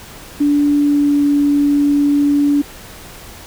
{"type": "tone with pitch glide", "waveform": "sine", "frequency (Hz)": [290, 287.7], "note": ["D4", "D4"], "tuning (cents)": [-22, -36], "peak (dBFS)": -10, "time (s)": [0.4, 2.62], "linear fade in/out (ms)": 10, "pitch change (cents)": -14, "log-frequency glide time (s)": [0.79, 1.24], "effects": ["pink hiss -36 dBFS RMS until 3.46 s"]}